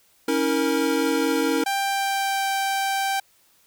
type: chord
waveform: square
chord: A# diminished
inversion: first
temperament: equal with one note detuned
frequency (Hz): 277.2 / 321.7 / 466.2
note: C#4 / E4 / A#4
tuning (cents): 0 / -42 / 0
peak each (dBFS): -25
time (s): 0.28-1.64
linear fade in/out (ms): 5
type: tone with pitch glide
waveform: sawtooth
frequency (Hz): 789 to 781.7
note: G5 to G5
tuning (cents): +11 to -5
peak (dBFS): -18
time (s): 1.66-3.2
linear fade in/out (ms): 5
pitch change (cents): -16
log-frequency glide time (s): 1.79-2.49
effects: white hiss -60 dBFS RMS until 3.66 s